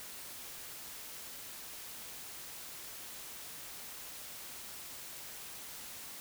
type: silence
effects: white hiss -47 dBFS RMS until 6.2 s